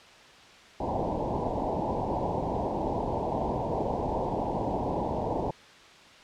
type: low-pass noise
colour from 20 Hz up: white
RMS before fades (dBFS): -30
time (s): 0.8-5.51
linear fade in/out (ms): 5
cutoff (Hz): 960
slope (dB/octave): 96
effects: white hiss -51 dBFS RMS until 6.23 s + low-pass 4000 Hz 12 dB/octave